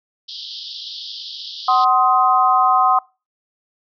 pink band-pass noise, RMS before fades -32 dBFS, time 0.28-1.85 s, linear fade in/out 10 ms, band 3100 to 5200 Hz, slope 96 dB/octave
sine chord, C diminished, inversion second, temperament just, 753.5 / 1046.5 / 1255.8 Hz, Gb5 / C6 / Eb6, +31 / 0 / +16 cents, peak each -16 dBFS, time 1.68-2.99 s, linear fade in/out 5 ms
effects noise-tail reverb RT60 0.3 s tail -25 dB re dry

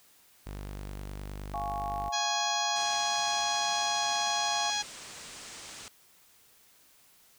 sawtooth tone, 49.66 Hz, G1, 23 cents sharp, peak -34 dBFS, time 0.46-2.1 s, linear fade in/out 10 ms
sine chord, Db major, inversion first, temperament equal, 698.5 / 830.6 / 1108.7 Hz, F5 / Ab5 / Db6, 0 / 0 / 0 cents, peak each -36 / -35 / -38 dBFS, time 1.54-4.7 s, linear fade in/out 0 ms
harmonic tone, 830.6 Hz, G#5, in tune, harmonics 1 / 2 / 3 / 4 / 5 / 6 / 7 / 8, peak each -35 / -38 / -40 / -35 / -36 / -39 / -39 / -38 dBFS, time 2.12-4.83 s, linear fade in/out 20 ms
white low-pass noise, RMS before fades -46 dBFS, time 2.76-5.88 s, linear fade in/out 0 ms, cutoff 8800 Hz, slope 48 dB/octave
effects white hiss -61 dBFS RMS until 7.38 s

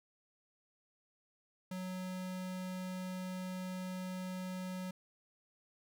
square tone, 184.6 Hz, F#3, 4 cents flat, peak -40 dBFS, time 1.71-4.91 s, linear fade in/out 5 ms, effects none

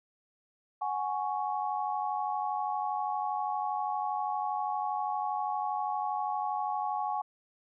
sine chord, F# suspended second, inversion none, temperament just, 740 / 832.5 / 1110 Hz, F#5 / G#5 / C#6, 0 / +4 / +2 cents, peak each -35 / -32 / -36 dBFS, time 0.81-7.22 s, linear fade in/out 10 ms, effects none

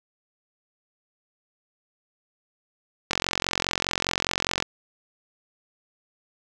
click train, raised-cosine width 0.2 ms, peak -5 dBFS, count 69, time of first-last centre 3.11-4.624 s, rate 44.9 Hz, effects none

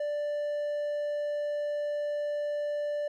triangle tone, 588 Hz, D5, 2 cents sharp, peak -27 dBFS, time 0-3.08 s, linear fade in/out 5 ms, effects none

